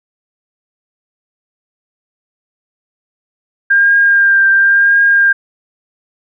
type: tone with vibrato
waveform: sine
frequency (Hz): 1600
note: G6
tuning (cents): +35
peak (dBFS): -6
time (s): 3.7-5.33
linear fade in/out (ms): 10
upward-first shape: triangle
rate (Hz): 0.95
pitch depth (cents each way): 25
effects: none